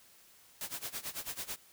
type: noise with tremolo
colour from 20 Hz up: white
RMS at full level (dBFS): -38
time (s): 0.61-1.56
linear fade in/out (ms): 0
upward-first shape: sine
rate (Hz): 9.1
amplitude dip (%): 90
effects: white hiss -61 dBFS RMS until 1.72 s